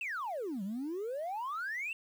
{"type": "exponential two-way sweep", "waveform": "sine", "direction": "down then up", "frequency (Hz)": [2764, 185, 2764], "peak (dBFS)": -33, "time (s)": [0.01, 1.93], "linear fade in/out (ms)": 2, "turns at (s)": 0.63, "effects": ["tanh soft clip ceiling -33 dBFS", "10-bit"]}